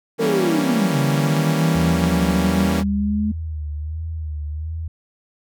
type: chord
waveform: sawtooth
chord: E diminished seventh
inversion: none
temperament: equal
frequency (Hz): 164.81 / 196 / 233.1 / 277.2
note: E3 / G3 / Bb3 / Db4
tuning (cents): 0 / 0 / 0 / 0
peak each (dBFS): -21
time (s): 0.18-2.84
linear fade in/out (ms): 50
type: linear two-way sweep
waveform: sine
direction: down then up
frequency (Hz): 465.5 to 139.7 to 213.3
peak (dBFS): -18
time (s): 0.19-3.32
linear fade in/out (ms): 10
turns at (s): 0.97
type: tone with vibrato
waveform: sine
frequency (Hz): 77.78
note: D#2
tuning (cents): 0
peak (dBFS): -24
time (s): 1.75-4.88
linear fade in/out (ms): 5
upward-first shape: sine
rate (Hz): 1.4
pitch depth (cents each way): 77
effects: none